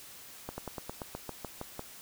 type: slowing click train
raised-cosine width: 1 ms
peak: -23 dBFS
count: 11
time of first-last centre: 0.49-1.794 s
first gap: 90 ms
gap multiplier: 1.08
effects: white hiss -50 dBFS RMS until 2.01 s